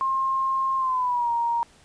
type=tone with pitch glide; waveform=sine; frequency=1065 to 937.9 Hz; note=C6 to A#5; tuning=+30 to +10 cents; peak=-21 dBFS; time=0.01-1.63 s; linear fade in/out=0 ms; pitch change=-220 cents; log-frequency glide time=0.77-1.31 s; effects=pink hiss -55 dBFS RMS until 1.84 s + resampled to 22050 Hz